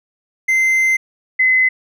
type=tone pair in turn; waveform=triangle / sine; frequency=2074 / 2037 Hz; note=C7 / C7; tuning=-16 / -47 cents; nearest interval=unison; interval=31 cents; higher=first; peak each=-10 dBFS; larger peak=neither; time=0.48-0.97 / 1.39-1.69 s; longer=first; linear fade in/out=10 ms; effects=none